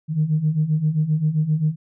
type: beating tone pair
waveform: sine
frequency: 149.8 / 157.4 Hz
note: D3 / D#3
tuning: +35 / +20 cents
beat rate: 7.6 Hz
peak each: -22 / -18 dBFS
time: 0.08-1.76 s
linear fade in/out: 50 ms
effects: tanh soft clip ceiling -10 dBFS